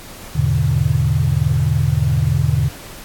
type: chord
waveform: sine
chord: E dominant seventh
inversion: none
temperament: equal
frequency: 82.41 / 103.83 / 123.47 / 146.83 Hz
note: E2 / G#2 / B2 / D3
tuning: 0 / 0 / 0 / 0 cents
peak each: -20 / -21 / -18 / -17 dBFS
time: 0.35-2.69 s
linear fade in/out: 10 ms
effects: pink hiss -36 dBFS RMS until 3.04 s + AAC 64 kbps